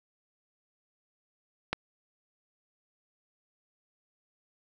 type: click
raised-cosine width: 0.3 ms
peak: -12 dBFS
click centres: 1.73 s
effects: none